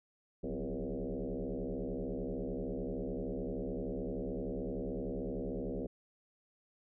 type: tone with frequency modulation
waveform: sine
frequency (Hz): 104.9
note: G#2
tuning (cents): +18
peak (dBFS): -35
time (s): 0.43-5.87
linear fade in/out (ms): 10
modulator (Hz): 73.3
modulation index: 6.2
effects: none